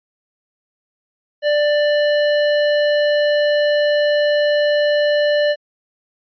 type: tone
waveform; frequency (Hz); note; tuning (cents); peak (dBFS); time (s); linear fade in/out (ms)
square; 590; D5; +8; -14; 1.42-5.56; 50
effects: resampled to 11025 Hz